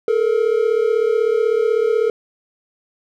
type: tone pair together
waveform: triangle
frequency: 430.1 / 466.2 Hz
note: A4 / A#4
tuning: -39 / 0 cents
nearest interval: minor second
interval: 139 cents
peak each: -15 dBFS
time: 0.08-2.1 s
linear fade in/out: 2 ms
effects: none